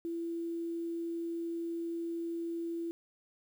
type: tone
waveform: sine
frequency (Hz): 335.9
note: E4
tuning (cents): +33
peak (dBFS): -34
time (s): 0.05-2.91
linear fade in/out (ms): 0
effects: 10-bit